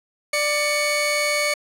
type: tone pair together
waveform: sawtooth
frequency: 591 / 2231 Hz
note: D5 / C#7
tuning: +11 / +11 cents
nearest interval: octave + major seventh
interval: 2300 cents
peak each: -19 / -18 dBFS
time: 0.33-1.54 s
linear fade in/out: 5 ms
effects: low-pass 12000 Hz 12 dB/octave